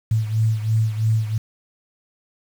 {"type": "beating tone pair", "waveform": "sine", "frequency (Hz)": [109.8, 112.8], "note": ["A2", "A2"], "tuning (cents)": [-3, 44], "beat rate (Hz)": 3, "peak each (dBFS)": [-18, -23], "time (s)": [0.11, 1.38], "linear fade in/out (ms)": 5, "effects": ["7-bit"]}